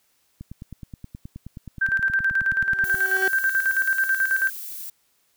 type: click train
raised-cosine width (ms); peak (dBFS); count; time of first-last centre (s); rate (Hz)
5; -24; 25; 0.41-2.944; 9.47
type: tone with tremolo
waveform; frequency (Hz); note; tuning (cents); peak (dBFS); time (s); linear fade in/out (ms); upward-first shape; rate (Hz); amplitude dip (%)
sine; 1568; G6; 0; -17; 1.81-4.5; 10; square; 9.2; 60
type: tone with exponential growth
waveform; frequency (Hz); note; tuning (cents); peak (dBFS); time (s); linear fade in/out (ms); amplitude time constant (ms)
30% pulse; 380.3; F#4; +48; -21; 2.49-3.28; 2; 170
type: noise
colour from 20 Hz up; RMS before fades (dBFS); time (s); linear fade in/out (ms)
violet; -35; 2.84-4.9; 5
effects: white hiss -66 dBFS RMS until 5.36 s